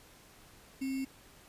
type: tone with sample-and-hold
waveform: sine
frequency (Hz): 266.5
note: C4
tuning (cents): +32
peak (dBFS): -32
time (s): 0.81-1.05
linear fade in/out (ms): 10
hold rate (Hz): 2450
effects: pink hiss -58 dBFS RMS until 1.48 s + resampled to 32000 Hz